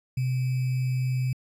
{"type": "tone with sample-and-hold", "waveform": "sine", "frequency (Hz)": 128.3, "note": "C3", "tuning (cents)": -34, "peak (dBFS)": -23, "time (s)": [0.17, 1.33], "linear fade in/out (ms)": 5, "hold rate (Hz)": 2450, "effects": ["resampled to 32000 Hz"]}